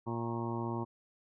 harmonic tone with a mistuned harmonic, 116.54 Hz, A#2, in tune, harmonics 1 / 2 / 3 / 4 / 5 / 6 / 7 / 8 / 9, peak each -38 / -39 / -39 / -50 / -49 / -50 / -47 / -42 / -46 dBFS, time 0.06-0.85 s, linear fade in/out 20 ms, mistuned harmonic 9, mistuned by +65 cents, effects none

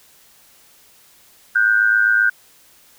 sine tone pair together, 1454.3 / 1562 Hz, F#6 / G6, -30 / -7 cents, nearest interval minor second, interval 123 cents, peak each -15 dBFS, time 1.55-2.3 s, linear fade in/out 10 ms, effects white hiss -51 dBFS RMS until 2.98 s

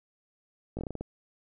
slowing click train, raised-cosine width 2 ms, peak -22 dBFS, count 8, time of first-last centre 0.77-1.01 s, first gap 18 ms, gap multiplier 1.21, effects none

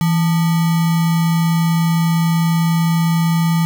sine tone with sample-and-hold, 165.5 Hz, E3, 7 cents sharp, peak -12 dBFS, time 0.01-3.65 s, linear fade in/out 0 ms, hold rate 1050 Hz, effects none

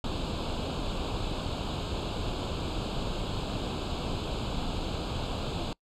pink noise with comb filter, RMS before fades -32 dBFS, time 0.04-5.73 s, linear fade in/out 2 ms, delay 0.26 ms, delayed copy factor +0.9, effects noise-tail reverb RT60 0.1 s tail -24 dB re dry + low-pass 4000 Hz 12 dB/octave

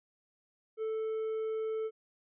triangle tone, 440 Hz, A4, in tune, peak -30 dBFS, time 0.77-1.91 s, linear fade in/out 50 ms, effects resampled to 8000 Hz

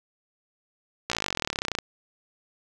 slowing click train, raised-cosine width 0.2 ms, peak -9 dBFS, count 29, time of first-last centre 1.1-1.787 s, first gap 16 ms, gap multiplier 1.03, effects none

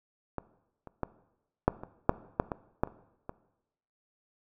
clicks, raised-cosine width 1 ms, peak -19 / -30 / -16 / -7 / -26 / -6 / -10 / -18 / -11 / -30 / -23 dBFS, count 11, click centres 0.383 / 0.873 / 1.033 / 1.68 / 1.835 / 2.094 / 2.399 / 2.518 / 2.835 / 2.874 / 3.294 s, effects noise-tail reverb RT60 0.9 s tail -18 dB re dry

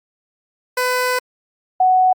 15% pulse / sine tone pair in turn, 502 / 742.7 Hz, B4 / F#5, +28 / +6 cents, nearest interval perfect fifth, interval 678 cents, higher second, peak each -10 dBFS, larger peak neither, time 0.77-1.19 / 1.8-2.13 s, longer first, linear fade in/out 5 ms, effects Opus 48 kbps

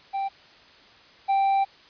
triangle tone pair in turn, 784 / 784 Hz, G5 / G5, 0 / 0 cents, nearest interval unison, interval 0 cents, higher neither, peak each -23 / -17 dBFS, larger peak second, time 0.13-0.29 / 1.28-1.65 s, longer second, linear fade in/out 20 ms, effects white hiss -52 dBFS RMS until 1.89 s + resampled to 11025 Hz

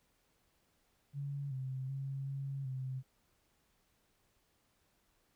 sine tone with pitch steps, 141.1 / 131.3 / 136.3 / 137.4 / 130.7 Hz, C#3 / C3 / C#3 / C#3 / C3, +31 / +6 / -29 / -15 / -1 cents, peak -37 dBFS, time 1.13-3.03 s, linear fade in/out 50 ms, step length 380 ms, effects pink hiss -75 dBFS RMS until 5.35 s

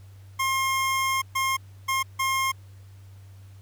25% pulse tone bursts at uneven times, 1067 Hz, C6, 34 cents sharp, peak -19 dBFS, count 4, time 0.39-1.22 / 1.35-1.57 / 1.88-2.03 / 2.19-2.52 s, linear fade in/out 10 ms, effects added 97 Hz sine -44 dBFS peak until 3.61 s + pink hiss -60 dBFS RMS until 3.61 s

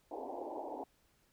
white band-pass noise, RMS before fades -43 dBFS, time 0.11-0.84 s, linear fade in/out 5 ms, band 250 to 930 Hz, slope 96 dB/octave, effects pink hiss -72 dBFS RMS until 1.32 s

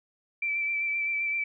sine tone with vibrato, 2331 Hz, D7, 14 cents flat, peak -26 dBFS, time 0.42-1.44 s, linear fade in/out 5 ms, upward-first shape sine, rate 7.7 Hz, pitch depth 22 cents each way, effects none

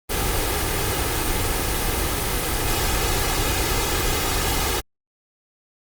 pink noise with comb filter, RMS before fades -22 dBFS, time 0.09-4.81 s, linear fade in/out 20 ms, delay 2.4 ms, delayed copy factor +0.55, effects Opus 24 kbps

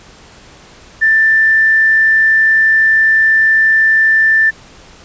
triangle tone with hard clipping, 1774 Hz, A6, 14 cents sharp, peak -7 dBFS, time 1.01-4.51 s, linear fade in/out 20 ms, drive 3 dB, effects pink hiss -40 dBFS RMS until 5.04 s + resampled to 16000 Hz

